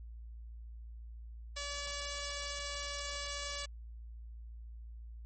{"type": "tone", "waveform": "5% pulse", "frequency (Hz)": 573, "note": "D5", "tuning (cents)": -43, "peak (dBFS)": -27, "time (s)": [1.56, 3.66], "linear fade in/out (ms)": 10, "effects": ["added 57 Hz sine -45 dBFS peak until 5.25 s", "MP3 32 kbps"]}